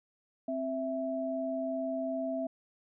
sine tone pair together, 263.2 / 659.3 Hz, C4 / E5, +10 / 0 cents, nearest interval octave + major third, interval 1590 cents, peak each -35 / -33 dBFS, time 0.48-2.47 s, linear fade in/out 5 ms, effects none

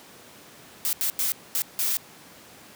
blue noise bursts at uneven times, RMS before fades -25 dBFS, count 5, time 0.85-0.93 / 1.01-1.1 / 1.19-1.32 / 1.55-1.62 / 1.79-1.97 s, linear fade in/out 0 ms, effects pink hiss -48 dBFS RMS until 2.75 s + high-pass 150 Hz 12 dB/octave

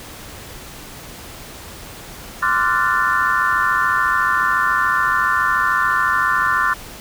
sine tone cluster, 1040 / 1167 / 1381 / 1475 / 1773 Hz, C6 / D6 / F6 / F#6 / A6, -11 / -11 / -20 / -6 / +13 cents, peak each -21 dBFS, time 2.42-6.74 s, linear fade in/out 10 ms, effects pink hiss -36 dBFS RMS until 7 s

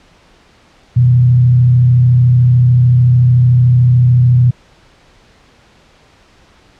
sine tone with frequency modulation, 123.47 Hz, B2, in tune, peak -5 dBFS, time 0.96-4.51 s, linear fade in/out 10 ms, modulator 33.6 Hz, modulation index 0.33, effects pink hiss -47 dBFS RMS until 6.79 s + low-pass 5000 Hz 12 dB/octave

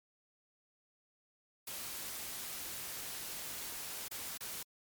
white noise with dropouts, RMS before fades -43 dBFS, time 1.67-4.63 s, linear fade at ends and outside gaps 5 ms, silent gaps 4.083-4.111 / 4.376-4.406 s, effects MP3 96 kbps

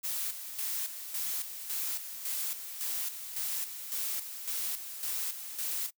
blue noise with tremolo, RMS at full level -34 dBFS, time 0.03-5.91 s, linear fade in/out 20 ms, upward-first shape square, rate 1.8 Hz, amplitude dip 60%, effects noise-tail reverb RT60 0.1 s tail -23 dB re dry

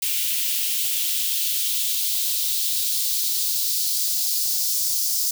blue noise with high-pass filter sweep, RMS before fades -23 dBFS, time 0.02-5.31 s, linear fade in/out 5 ms, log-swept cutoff 2700 to 5200 Hz, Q 2.3, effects none

